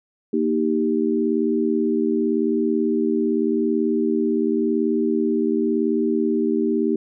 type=chord; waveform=sine; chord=Eb major; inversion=second; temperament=equal; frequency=233.1 / 311.1 / 392 Hz; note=Bb3 / Eb4 / G4; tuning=0 / 0 / 0 cents; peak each=-22 dBFS; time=0.33-6.96 s; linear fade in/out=5 ms; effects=none